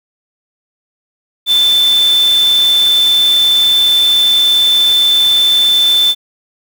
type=tone in noise; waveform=sine; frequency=3532 Hz; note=A7; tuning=6 cents sharp; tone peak=-7 dBFS; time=1.46-6.15 s; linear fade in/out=50 ms; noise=white; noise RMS=-24 dBFS; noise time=1.46-6.15 s; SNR=+14 dB; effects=none